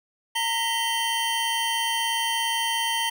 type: tone cluster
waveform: square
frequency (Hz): 915 / 1884 / 2001 / 3114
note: A#5 / A#6 / B6 / G7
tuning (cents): -32 / +18 / +22 / -12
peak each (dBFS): -28 / -34 / -34 / -27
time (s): 0.35-3.1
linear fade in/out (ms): 10
effects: none